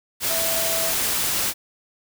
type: tone in noise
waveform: sine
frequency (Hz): 659.3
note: E5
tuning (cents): 0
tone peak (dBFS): -28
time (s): 0.27-0.94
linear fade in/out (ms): 50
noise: white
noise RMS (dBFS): -23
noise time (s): 0.2-1.54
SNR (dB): -8
effects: none